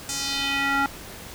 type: tone with band-pass filter sweep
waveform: square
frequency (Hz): 277.2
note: C#4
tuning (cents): 0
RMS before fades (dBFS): -25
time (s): 0.09-0.86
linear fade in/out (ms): 0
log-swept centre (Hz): 7300 to 1200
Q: 2
effects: pink hiss -40 dBFS RMS until 1.34 s